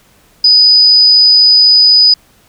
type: tone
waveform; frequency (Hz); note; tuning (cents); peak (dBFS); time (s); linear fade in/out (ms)
sine; 4978; D#8; 0; -3; 0.44-2.14; 5
effects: pink hiss -48 dBFS RMS until 2.48 s